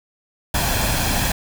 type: noise with comb filter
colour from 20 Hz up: pink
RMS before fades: -20 dBFS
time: 0.54-1.32 s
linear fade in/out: 5 ms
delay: 1.2 ms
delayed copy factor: +0.55
effects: none